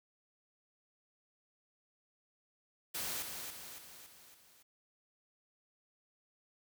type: noise with echo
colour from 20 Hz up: white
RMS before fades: -39 dBFS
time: 2.94-3.23 s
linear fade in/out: 10 ms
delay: 280 ms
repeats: 5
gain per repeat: -5 dB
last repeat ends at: 4.63 s
effects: none